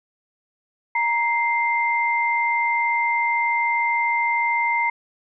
sine tone pair together, 936.6 / 2093 Hz, A#5 / C7, +8 / 0 cents, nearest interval octave + major second, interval 1392 cents, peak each -21 dBFS, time 0.95-4.9 s, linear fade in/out 5 ms, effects none

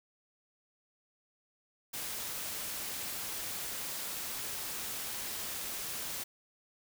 white noise, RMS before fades -39 dBFS, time 1.93-6.24 s, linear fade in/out 10 ms, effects none

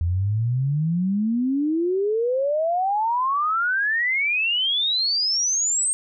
sine exponential sweep, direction up, 82.41 to 8560 Hz, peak -19 dBFS, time 0.01-5.93 s, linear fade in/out 0 ms, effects none

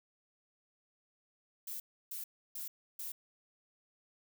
violet noise bursts, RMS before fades -42 dBFS, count 4, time 1.67-3.12 s, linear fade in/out 5 ms, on 130 ms, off 310 ms, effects none

